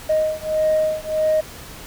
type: beating tone pair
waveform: sine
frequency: 622.3 / 623.9 Hz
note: D#5 / D#5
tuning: 0 / +5 cents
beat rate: 1.6 Hz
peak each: -19 / -19 dBFS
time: 0.09-1.41 s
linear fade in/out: 10 ms
effects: tanh soft clip ceiling -11 dBFS + pink hiss -38 dBFS RMS until 1.86 s